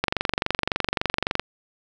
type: click train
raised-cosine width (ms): 0.3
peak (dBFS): -5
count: 33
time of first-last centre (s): 0.04-1.396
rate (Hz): 23.6
effects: none